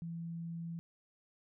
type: tone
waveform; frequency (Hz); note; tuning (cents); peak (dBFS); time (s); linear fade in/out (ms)
sine; 167.4; E3; +27; -39; 0.02-0.79; 0
effects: none